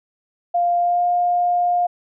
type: tone with pitch glide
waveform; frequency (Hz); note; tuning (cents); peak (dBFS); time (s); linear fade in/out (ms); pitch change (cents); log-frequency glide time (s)
sine; 698.5 to 707.4; F5 to F5; 0 to +22; -15; 0.54-1.87; 10; +22; 0.78-1.04
effects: none